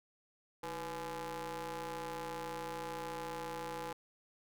sawtooth ring-modulated tone, 174.61 Hz, F3, in tune, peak -33 dBFS, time 0.63-3.93 s, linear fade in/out 5 ms, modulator 668 Hz, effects none

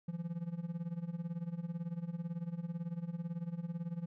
triangle tone with tremolo, 170 Hz, F3, 46 cents flat, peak -32 dBFS, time 0.08-4.06 s, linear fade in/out 5 ms, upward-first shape sine, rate 18 Hz, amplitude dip 85%, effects none

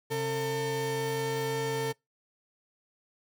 35% pulse tone pair together, 134.8 / 449.5 Hz, C#3 / A4, -48 / +37 cents, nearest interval octave + major sixth, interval 2085 cents, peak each -33 / -28 dBFS, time 0.1-1.93 s, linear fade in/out 20 ms, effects noise-tail reverb RT60 0.2 s tail -25 dB re dry

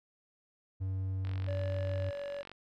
triangle tone, 95 Hz, F#2, 46 cents sharp, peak -30 dBFS, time 0.8-2.11 s, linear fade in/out 20 ms
click train, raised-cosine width 0.3 ms, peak -31 dBFS, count 60, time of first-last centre 1.25-2.516 s, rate 46.6 Hz
triangle tone with pitch glide, 573 to 569 Hz, D5 to C#5, -43 to +45 cents, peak -35 dBFS, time 1.47-2.43 s, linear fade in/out 20 ms, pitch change -12 cents, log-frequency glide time 1.75-2.15 s
effects none

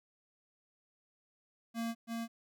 square tone with echo, 230 Hz, A#3, 23 cents flat, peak -35 dBFS, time 1.74-1.95 s, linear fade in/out 50 ms, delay 330 ms, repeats 1, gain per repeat -2 dB, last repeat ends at 2.28 s, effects none

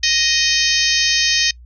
harmonic tone with a mistuned harmonic, 622.3 Hz, D#5, in tune, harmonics 3 / 4 / 5 / 6 / 7 / 8 / 9 / 10, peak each -22 / -22 / -22 / -22 / -22 / -22 / -22 / -22 dBFS, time 0.03-1.51 s, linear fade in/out 5 ms, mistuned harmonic 9, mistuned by -43 cents, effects noise-tail reverb RT60 0.1 s tail -25 dB re dry + added 60 Hz sine -38 dBFS peak until 1.65 s

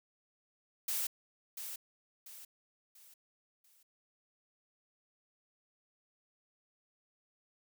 blue noise with echo, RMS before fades -35 dBFS, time 0.88-1.07 s, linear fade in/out 5 ms, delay 690 ms, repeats 4, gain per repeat -8 dB, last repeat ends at 3.83 s, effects none

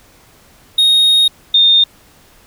triangle / sine tone pair in turn, 3729 / 3648 Hz, A#7 / A#7, 0 / -38 cents, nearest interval unison, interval 38 cents, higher first, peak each -6 dBFS, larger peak neither, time 0.78-1.28 / 1.54-1.84 s, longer first, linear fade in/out 5 ms, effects pink hiss -47 dBFS RMS until 2.46 s

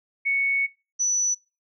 sine tone pair in turn, 2217 / 5950 Hz, C#7 / F#8, 0 / +9 cents, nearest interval octave + perfect fourth, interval 1709 cents, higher second, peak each -20 dBFS, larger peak neither, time 0.25-0.67 / 0.99-1.35 s, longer first, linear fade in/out 20 ms, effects noise-tail reverb RT60 0.3 s tail -22 dB re dry

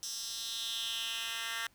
10% pulse tone with high-pass filter sweep, 228.6 Hz, A#3, 34 cents flat, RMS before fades -38 dBFS, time 0.03-1.67 s, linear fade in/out 0 ms, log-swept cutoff 5500 to 1900 Hz, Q 3.2, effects pink hiss -67 dBFS RMS until 1.74 s

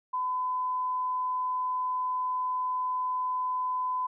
sine tone, 1010 Hz, B5, 39 cents sharp, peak -27 dBFS, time 0.13-4.07 s, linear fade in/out 10 ms, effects none

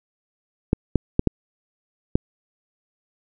clicks, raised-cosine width 3 ms, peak -3 dBFS, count 5, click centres 0.731 / 0.957 / 1.194 / 1.273 / 2.155 s, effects none

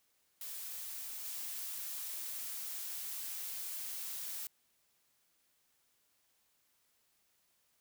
blue noise with level steps, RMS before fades -44 / -42 dBFS, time 0.41-4.47 s, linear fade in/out 2 ms, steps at 1.25 s, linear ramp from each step 2 ms, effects white hiss -75 dBFS RMS until 7.8 s

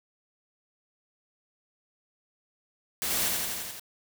white noise with echo, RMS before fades -30 dBFS, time 3.02-3.28 s, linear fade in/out 0 ms, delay 86 ms, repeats 6, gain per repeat -2 dB, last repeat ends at 3.796 s, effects none

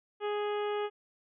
harmonic tone, 415.3 Hz, G#4, in tune, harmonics 1 / 2 / 3 / 4 / 5 / 6 / 7 / 8, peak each -31 / -38 / -41 / -47 / -49 / -50 / -48 / -53 dBFS, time 0.2-0.9 s, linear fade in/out 50 ms, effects none

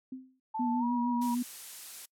sine tone with exponential decay, 259.6 Hz, C4, 13 cents flat, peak -35 dBFS, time 0.12-0.4 s, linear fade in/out 5 ms, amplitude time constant 60 ms
sine tone with pitch glide, 880 to 959.6 Hz, A5 to A#5, 0 to +50 cents, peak -32 dBFS, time 0.54-1.35 s, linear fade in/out 10 ms, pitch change +150 cents, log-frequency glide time 0.79-0.84 s
sine tone with vibrato, 242 Hz, B3, 35 cents flat, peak -28 dBFS, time 0.59-1.43 s, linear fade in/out 10 ms, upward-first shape sine, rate 6.5 Hz, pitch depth 32 cents each way
blue noise, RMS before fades -42 dBFS, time 1.21-2.06 s, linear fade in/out 10 ms
effects noise-tail reverb RT60 0.1 s tail -24 dB re dry + low-pass 12000 Hz 12 dB/octave

